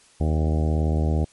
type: harmonic tone with a mistuned harmonic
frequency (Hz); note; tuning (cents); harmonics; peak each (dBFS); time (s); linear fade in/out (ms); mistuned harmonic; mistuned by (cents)
77.78; D#2; 0; 1 / 2 / 3 / 4 / 5 / 6 / 7 / 8 / 9 / 10; -20 / -26 / -30 / -32 / -34 / -36 / -37 / -38 / -39 / -40; 0.2-1.25; 10; 10; +34
effects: white hiss -55 dBFS RMS until 1.32 s + MP3 48 kbps